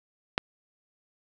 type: click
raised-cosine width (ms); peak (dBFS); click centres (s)
0.3; -7; 0.379
effects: none